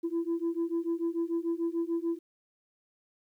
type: beating tone pair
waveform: sine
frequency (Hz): 332.1 / 338.9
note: E4 / E4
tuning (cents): +13 / +48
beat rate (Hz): 6.8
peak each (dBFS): -30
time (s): 0.03-2.19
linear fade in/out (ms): 20
effects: tanh soft clip ceiling -24 dBFS + 11-bit